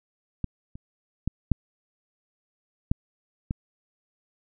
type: clicks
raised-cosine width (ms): 5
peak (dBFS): -15 / -28 / -13 / -7 / -9 / -15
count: 6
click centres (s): 0.443 / 0.755 / 1.276 / 1.517 / 2.915 / 3.509
effects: none